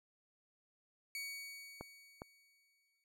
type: tone with exponential decay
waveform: sawtooth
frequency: 2250 Hz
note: C#7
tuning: 25 cents sharp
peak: -37 dBFS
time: 1.15-3.04 s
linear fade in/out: 1 ms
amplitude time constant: 410 ms
type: clicks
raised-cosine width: 1 ms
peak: -30 dBFS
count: 2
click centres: 1.81 / 2.219 s
effects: none